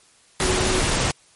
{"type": "tone in noise", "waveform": "sine", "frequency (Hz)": 370, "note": "F#4", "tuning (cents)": 0, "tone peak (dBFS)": -24, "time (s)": [0.42, 0.8], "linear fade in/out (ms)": 0, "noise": "pink", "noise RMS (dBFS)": -21, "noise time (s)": [0.4, 1.11], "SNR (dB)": -6, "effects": ["white hiss -55 dBFS RMS until 1.35 s", "MP3 48 kbps"]}